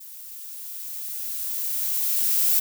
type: noise with level ramp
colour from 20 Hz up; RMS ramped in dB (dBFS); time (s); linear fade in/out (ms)
violet; -42 to -19; 0-2.6; 10
effects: none